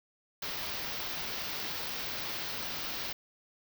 white band-stop noise, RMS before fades -37 dBFS, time 0.42-3.13 s, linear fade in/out 5 ms, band 5700 to 16000 Hz, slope 48 dB/octave, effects none

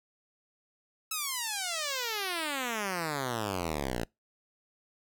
5% pulse exponential sweep, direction down, 1318.5 to 54.6 Hz, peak -20 dBFS, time 1.11-4.05 s, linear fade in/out 5 ms, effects noise-tail reverb RT60 0.2 s tail -26 dB re dry

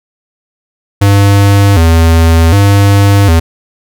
square tone with vibrato, 90.7 Hz, F#2, 34 cents flat, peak -4 dBFS, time 1.01-3.4 s, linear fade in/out 10 ms, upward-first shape square, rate 0.66 Hz, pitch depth 170 cents each way, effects none

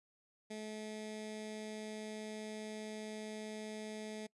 15% pulse tone with notch filter, 215.2 Hz, A3, 38 cents flat, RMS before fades -45 dBFS, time 0.5-4.27 s, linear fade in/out 10 ms, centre 1100 Hz, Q 1.1, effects noise-tail reverb RT60 0.1 s tail -24 dB re dry + resampled to 24000 Hz

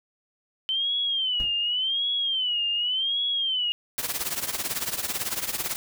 sine tone with vibrato, 3068 Hz, G7, 38 cents flat, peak -23 dBFS, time 0.69-3.72 s, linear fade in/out 0 ms, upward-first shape sine, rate 0.88 Hz, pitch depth 150 cents each way
brown noise with exponential decay, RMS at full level -31 dBFS, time 1.4-1.58 s, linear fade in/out 0 ms, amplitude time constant 37 ms
white noise with tremolo, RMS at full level -26 dBFS, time 3.98-5.76 s, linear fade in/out 0 ms, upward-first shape triangle, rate 18 Hz, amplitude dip 85%
effects none

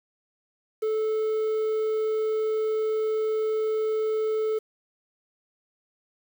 triangle tone, 435.9 Hz, A4, 16 cents flat, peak -21 dBFS, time 0.82-4.59 s, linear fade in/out 10 ms, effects 8-bit

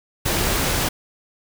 pink noise, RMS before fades -21 dBFS, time 0.25-0.89 s, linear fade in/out 10 ms, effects none

